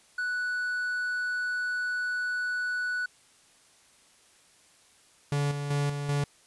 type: tone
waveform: triangle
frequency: 1480 Hz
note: F#6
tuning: in tune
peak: -26 dBFS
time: 0.18-3.06 s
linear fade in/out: 5 ms
type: tone with tremolo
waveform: 45% pulse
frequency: 143.6 Hz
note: D3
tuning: 39 cents flat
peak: -25 dBFS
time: 5.32-6.24 s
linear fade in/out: 2 ms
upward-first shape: square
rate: 2.6 Hz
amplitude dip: 50%
effects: white hiss -60 dBFS RMS until 6.46 s + resampled to 24000 Hz